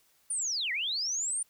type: linear two-way sweep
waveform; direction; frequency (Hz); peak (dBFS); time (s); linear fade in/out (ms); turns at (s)
sine; down then up; 9540 to 1843 to 9240; -29; 0.3-1.43; 5; 0.72
effects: white hiss -67 dBFS RMS until 1.49 s